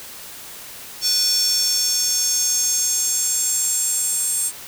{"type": "tone with high-pass filter sweep", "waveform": "square", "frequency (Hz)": 493.9, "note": "B4", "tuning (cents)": 0, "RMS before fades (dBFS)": -20, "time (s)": [1.01, 4.52], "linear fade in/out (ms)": 50, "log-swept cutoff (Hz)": [5200, 8300], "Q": 5.6, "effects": ["white hiss -37 dBFS RMS until 4.67 s"]}